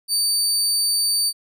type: tone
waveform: 25% pulse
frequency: 4598 Hz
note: D8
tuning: 37 cents flat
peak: -13 dBFS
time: 0.08-1.33 s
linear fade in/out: 50 ms
effects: none